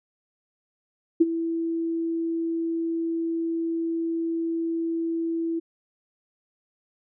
sine tone with ADSR envelope, 330.8 Hz, E4, 6 cents sharp, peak -11 dBFS, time 1.2-5.6 s, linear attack 13 ms, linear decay 30 ms, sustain -13 dB, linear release 16 ms, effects none

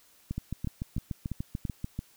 two click trains, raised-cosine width 5 ms, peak -20 / -20 dBFS, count 5 / 12, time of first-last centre 0.31-1.652 / 0.38-1.991 s, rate 2.98 / 6.83 Hz, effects white hiss -61 dBFS RMS until 2.16 s

